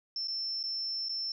sine tone with dropouts, 5350 Hz, E8, 25 cents sharp, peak -32 dBFS, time 0.16-1.32 s, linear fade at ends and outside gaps 2 ms, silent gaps 0.274-0.281 / 0.63-0.637 / 1.086-1.093 s, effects none

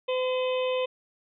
harmonic tone, 510 Hz, C5, 44 cents flat, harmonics 1 / 2 / 4 / 5 / 6 / 7, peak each -25 / -35 / -45 / -37 / -39 / -42 dBFS, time 0.08-0.86 s, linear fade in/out 10 ms, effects none

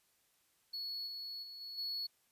triangle tone with level steps, 4383 Hz, C#8, 20 cents flat, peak -38 / -41 / -46 / -43 / -36 dBFS, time 0.73-2.07 s, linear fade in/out 10 ms, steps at 1.06 / 1.42 / 1.6 / 1.77 s, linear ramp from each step 20 ms, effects white hiss -74 dBFS RMS until 2.31 s + resampled to 32000 Hz

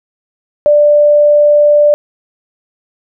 sine tone, 590 Hz, D5, 8 cents sharp, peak -4 dBFS, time 0.66-1.94 s, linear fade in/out 0 ms, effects none

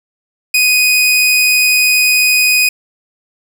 sawtooth tone, 2493 Hz, D#7, 3 cents sharp, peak -5 dBFS, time 0.54-2.69 s, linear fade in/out 5 ms, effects none

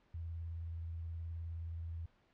sine tone with vibrato, 83.1 Hz, E2, 15 cents sharp, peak -40 dBFS, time 0.14-2.06 s, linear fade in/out 5 ms, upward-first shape triangle, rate 19 Hz, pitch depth 47 cents each way, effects pink hiss -72 dBFS RMS until 2.33 s + low-pass 3000 Hz 12 dB/octave

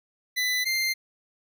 25% pulse tone pair in turn, 1999 / 2095 Hz, B6 / C7, +20 / +2 cents, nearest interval minor second, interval 82 cents, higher second, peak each -20 dBFS, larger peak neither, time 0.36-0.65 / 0.65-0.94 s, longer neither, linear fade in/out 20 ms, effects none

